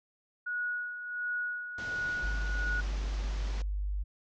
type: tone with tremolo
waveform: sine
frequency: 1458 Hz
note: F#6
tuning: 26 cents flat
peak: -30 dBFS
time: 0.46-2.81 s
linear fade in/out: 10 ms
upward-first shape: sine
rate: 1.4 Hz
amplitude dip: 60%
type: low-pass noise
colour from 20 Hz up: pink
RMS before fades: -45 dBFS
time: 1.78-3.62 s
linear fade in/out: 2 ms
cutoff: 6500 Hz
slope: 48 dB/octave
type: tone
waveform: sine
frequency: 49.72 Hz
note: G1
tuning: 25 cents sharp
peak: -30 dBFS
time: 2.22-4.04 s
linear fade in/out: 20 ms
effects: none